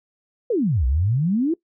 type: exponential two-way sweep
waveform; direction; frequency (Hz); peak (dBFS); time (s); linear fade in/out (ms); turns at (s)
sine; down then up; 518 to 59.4 to 351.1; -17; 0.5-1.54; 5; 0.86
effects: noise-tail reverb RT60 0.1 s tail -20 dB re dry